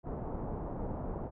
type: low-pass noise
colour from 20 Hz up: pink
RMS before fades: -38 dBFS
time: 0.03-1.31 s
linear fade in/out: 50 ms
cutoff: 920 Hz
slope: 24 dB/octave
effects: none